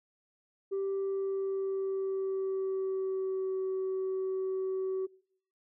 sine tone with pitch glide, 390.6 to 378.8 Hz, G4 to F#4, -6 to +41 cents, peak -28 dBFS, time 0.71-5.07 s, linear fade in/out 20 ms, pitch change -53 cents, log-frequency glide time 0.93-3.58 s, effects noise-tail reverb RT60 0.7 s tail -26 dB re dry + tanh soft clip ceiling -28 dBFS

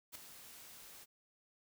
white noise with ADSR envelope, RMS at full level -45 dBFS, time 0.12-1.06 s, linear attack 33 ms, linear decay 6 ms, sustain -10 dB, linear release 34 ms, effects none

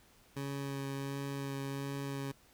20% pulse tone with vibrato, 138.4 Hz, C#3, 2 cents flat, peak -32 dBFS, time 0.36-2.32 s, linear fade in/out 10 ms, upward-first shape sine, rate 1.4 Hz, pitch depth 13 cents each way, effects pink hiss -64 dBFS RMS until 2.53 s

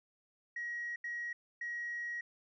sine tone bursts at uneven times, 1900 Hz, A#6, 33 cents sharp, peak -36 dBFS, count 3, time 0.56-0.96 / 1.04-1.33 / 1.61-2.21 s, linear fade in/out 5 ms, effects tanh soft clip ceiling -33 dBFS

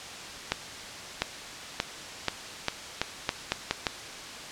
accelerating click train, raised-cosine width 0.2 ms, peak -7 dBFS, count 10, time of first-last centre 0.52-3.868 s, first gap 700 ms, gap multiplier 0.83, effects white hiss -40 dBFS RMS until 4.51 s + low-pass 6000 Hz 12 dB/octave

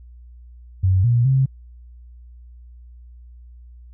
sine tone with pitch steps, 93.5 / 119.6 / 133.2 Hz, F#2 / A#2 / C3, +19 / +45 / +31 cents, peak -13 dBFS, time 0.83-1.46 s, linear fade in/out 10 ms, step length 210 ms, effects added 60 Hz sine -40 dBFS peak until 3.93 s

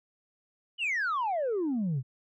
sine exponential sweep, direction down, 3032 to 120 Hz, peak -25 dBFS, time 0.78-2.03 s, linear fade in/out 50 ms, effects tanh soft clip ceiling -25 dBFS

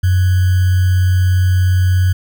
sine tone with sample-and-hold, 91.7 Hz, F#2, 15 cents flat, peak -9 dBFS, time 0.03-2.13 s, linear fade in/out 10 ms, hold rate 1575 Hz, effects none

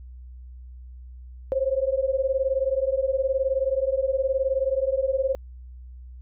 sine beating tone pair, 523.3 / 542.3 Hz, C5 / C#5, 0 / -38 cents, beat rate 19 Hz, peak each -24 dBFS, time 1.52-5.35 s, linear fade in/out 0 ms, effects added 62 Hz sine -39 dBFS peak until 6.21 s

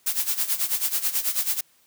blue noise with tremolo, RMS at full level -22 dBFS, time 0.06-1.61 s, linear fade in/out 10 ms, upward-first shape sine, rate 9.2 Hz, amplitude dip 80%, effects white hiss -61 dBFS RMS until 1.86 s + high-pass 60 Hz 12 dB/octave

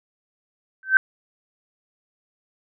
sine tone with exponential growth, 1545 Hz, G6, 26 cents flat, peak -6 dBFS, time 0.83-0.97 s, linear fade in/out 1 ms, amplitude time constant 30 ms, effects none

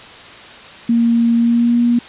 sine tone with pitch glide, 233.1 to 238.5 Hz, A#3 to A#3, 0 to +40 cents, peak -10 dBFS, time 0.89-1.99 s, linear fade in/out 5 ms, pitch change +40 cents, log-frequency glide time 1.36-1.8 s, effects white hiss -36 dBFS RMS until 2.08 s + resampled to 8000 Hz

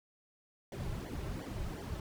brown noise with flanger, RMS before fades -40 dBFS, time 0.72-2 s, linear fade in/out 2 ms, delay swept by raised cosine 0.76 to 4.26 ms, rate 2.8 Hz, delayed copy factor -1, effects none

